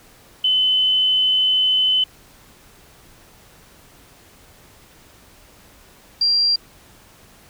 sine tone pair in turn, 3031 / 4749 Hz, F#7 / D8, +41 / +18 cents, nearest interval minor sixth, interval 777 cents, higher second, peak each -14 dBFS, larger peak neither, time 0.44-2.04 / 6.21-6.56 s, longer first, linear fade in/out 5 ms, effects pink hiss -49 dBFS RMS until 7.49 s

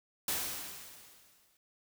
white noise with exponential decay, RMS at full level -32 dBFS, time 0.28-1.57 s, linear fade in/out 2 ms, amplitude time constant 280 ms, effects none

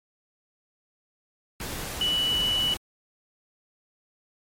sine tone in noise, 2956 Hz, F#7, 2 cents flat, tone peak -22 dBFS, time 2.01-2.74 s, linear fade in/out 2 ms, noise pink, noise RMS -34 dBFS, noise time 1.6-2.77 s, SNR +9 dB, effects MP3 64 kbps

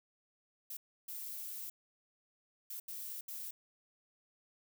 violet noise bursts at uneven times, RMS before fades -44 dBFS, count 5, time 0.7-0.77 / 1.08-1.7 / 2.7-2.8 / 2.88-3.21 / 3.28-3.51 s, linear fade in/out 5 ms, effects none

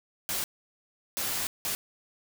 white noise bursts at uneven times, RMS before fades -31 dBFS, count 3, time 0.29-0.44 / 1.17-1.47 / 1.65-1.75 s, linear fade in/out 0 ms, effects none

